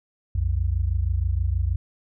sine tone pair together, 62 / 88.3 Hz, B1 / F2, +7 / +20 cents, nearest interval tritone, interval 613 cents, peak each -23 dBFS, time 0.35-1.76 s, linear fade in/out 5 ms, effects none

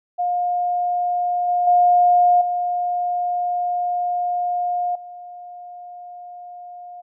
sine tone with level steps, 711 Hz, F5, 31 cents sharp, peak -18 / -16 / -11 / -19 / -34 dBFS, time 0.18-7.02 s, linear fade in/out 20 ms, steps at 1.48 / 1.67 / 2.41 / 4.95 s, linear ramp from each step 5 ms, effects none

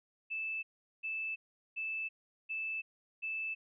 sine tone bursts, 2631 Hz, E7, 4 cents flat, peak -35 dBFS, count 5, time 0.3-3.55 s, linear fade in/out 20 ms, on 330 ms, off 400 ms, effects none

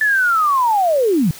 sine linear sweep, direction down, 1761 to 138.59 Hz, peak -12 dBFS, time 0.01-1.31 s, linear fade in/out 2 ms, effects white hiss -37 dBFS RMS until 1.39 s

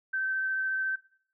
sine tone with vibrato, 1546 Hz, G6, 24 cents flat, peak -27 dBFS, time 0.13-0.96 s, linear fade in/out 10 ms, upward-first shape triangle, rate 14 Hz, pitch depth 11 cents each way, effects noise-tail reverb RT60 0.6 s tail -22 dB re dry

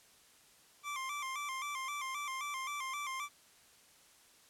25% pulse tone with vibrato, 1108.7 Hz, C#6, in tune, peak -34 dBFS, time 0.83-3.29 s, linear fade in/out 50 ms, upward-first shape square, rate 3.8 Hz, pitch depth 86 cents each way, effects white hiss -63 dBFS RMS until 4.49 s + low-pass 11000 Hz 12 dB/octave

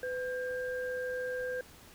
sine tone pair together, 503 / 1596.9 Hz, B4 / G6, +32 / +32 cents, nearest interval octave + minor sixth, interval 2000 cents, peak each -34 / -39 dBFS, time 0.03-1.61 s, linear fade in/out 2 ms, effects pink hiss -55 dBFS RMS until 1.94 s

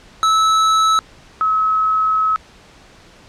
square / sine tone pair in turn, 1304 / 1286 Hz, E6 / E6, -19 / -43 cents, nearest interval unison, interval 24 cents, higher first, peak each -12 / -13 dBFS, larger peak first, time 0.23-0.99 / 1.41-2.36 s, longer second, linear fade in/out 0 ms, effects pink hiss -45 dBFS RMS until 3.28 s + low-pass 6000 Hz 12 dB/octave

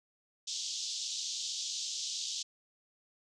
white band-pass noise, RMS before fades -38 dBFS, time 0.47-2.43 s, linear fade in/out 10 ms, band 3200 to 6900 Hz, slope 48 dB/octave, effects none

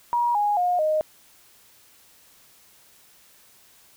sine tone with pitch steps, 955 / 826.6 / 715.4 / 619.2 Hz, A#5 / G#5 / F5 / D#5, +42 / -8 / +41 / -9 cents, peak -19 dBFS, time 0.13-1.01 s, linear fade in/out 0 ms, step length 220 ms, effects white hiss -55 dBFS RMS until 3.96 s

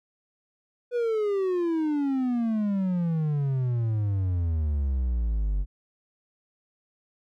triangle exponential sweep, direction down, 493.9 to 46.25 Hz, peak -21 dBFS, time 0.91-5.66 s, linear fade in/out 50 ms, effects none

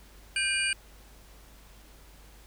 sine tone cluster, 1572 / 2418 / 2895 / 4641 / 8680 Hz, G6 / D7 / F#7 / D8 / C#9, +4 / +50 / -38 / -21 / -37 cents, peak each -32 / -29 / -32 / -37 / -33 dBFS, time 0.36-0.73 s, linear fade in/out 2 ms, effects added 50 Hz sine -52 dBFS peak until 2.46 s + pink hiss -56 dBFS RMS until 2.46 s

